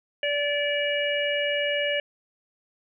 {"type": "harmonic tone", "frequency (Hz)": 579, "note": "D5", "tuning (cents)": -25, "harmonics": [1, 3, 4, 5], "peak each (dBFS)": [-26, -30, -31, -29], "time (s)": [0.23, 2], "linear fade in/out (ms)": 2, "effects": []}